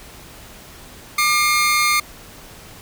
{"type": "tone pair together", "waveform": "sawtooth", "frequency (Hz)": [1200, 2138], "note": ["D6", "C7"], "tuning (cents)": [37, 37], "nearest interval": "minor seventh", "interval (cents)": 1000, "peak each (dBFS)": -14, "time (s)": [1.18, 2], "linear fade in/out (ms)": 5, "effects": ["pink hiss -41 dBFS RMS until 2.81 s"]}